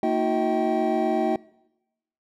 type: tone cluster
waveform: triangle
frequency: 229.3 / 315.7 / 363.9 / 639 / 774 Hz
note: A#3 / D#4 / F#4 / D#5 / G5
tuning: -28 / +25 / -29 / +46 / -22 cents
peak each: -25 dBFS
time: 0.03-1.36 s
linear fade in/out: 2 ms
effects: noise-tail reverb RT60 0.9 s tail -22 dB re dry